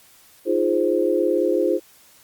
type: chord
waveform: sine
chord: F minor seventh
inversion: third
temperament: equal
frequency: 311.1 / 349.2 / 415.3 / 523.3 Hz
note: Eb4 / F4 / Ab4 / C5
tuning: 0 / 0 / 0 / 0 cents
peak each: -25 / -21 / -23 / -22 dBFS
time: 0.45-1.8 s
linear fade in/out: 50 ms
effects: white hiss -52 dBFS RMS until 2.23 s + Opus 48 kbps